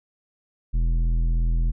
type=tone with tanh clipping; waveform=sine; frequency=41.5 Hz; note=E1; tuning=12 cents sharp; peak=-20 dBFS; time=0.73-1.72 s; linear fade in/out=20 ms; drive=10 dB; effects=none